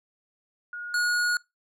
sine / square tone pair in turn, 1439 / 1446.2 Hz, F#6 / F#6, -49 / -40 cents, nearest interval unison, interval 9 cents, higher second, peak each -33 / -23 dBFS, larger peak second, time 0.73-0.94 / 0.94-1.37 s, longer second, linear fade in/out 2 ms, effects noise-tail reverb RT60 0.2 s tail -23 dB re dry + low-pass 10000 Hz 12 dB/octave

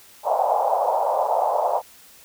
white band-pass noise, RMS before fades -21 dBFS, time 0.23-1.82 s, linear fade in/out 50 ms, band 550 to 900 Hz, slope 48 dB/octave, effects white hiss -49 dBFS RMS until 2.24 s

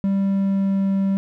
triangle tone with pitch glide, 196 to 194.76 Hz, G3 to G3, 0 to -11 cents, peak -15 dBFS, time 0.04-1.17 s, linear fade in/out 0 ms, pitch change -11 cents, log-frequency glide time 0.21-0.94 s, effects none

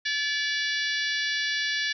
harmonic tone, 576 Hz, D5, 34 cents flat, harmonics 3 / 4 / 5 / 6 / 7 / 8 / 9 / 10, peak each -28 / -35 / -36 / -33 / -35 / -36 / -39 / -41 dBFS, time 0.05-1.93 s, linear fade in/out 10 ms, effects none

